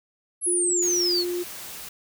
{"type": "exponential sweep", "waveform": "sine", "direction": "down", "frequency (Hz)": [11175, 4186], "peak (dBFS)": -21, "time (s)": [0.41, 1.25], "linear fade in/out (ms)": 50}
{"type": "tone", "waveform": "sine", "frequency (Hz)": 352.6, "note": "F4", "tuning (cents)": 17, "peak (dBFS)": -25, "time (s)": [0.46, 1.44], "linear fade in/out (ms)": 20}
{"type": "noise", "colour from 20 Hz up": "white", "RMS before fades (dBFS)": -38, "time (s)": [0.82, 1.89], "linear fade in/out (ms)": 5}
{"effects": []}